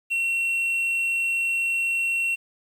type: tone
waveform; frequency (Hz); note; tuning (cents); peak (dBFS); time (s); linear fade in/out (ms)
triangle; 2724; F7; -44; -20; 0.1-2.36; 20
effects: 9-bit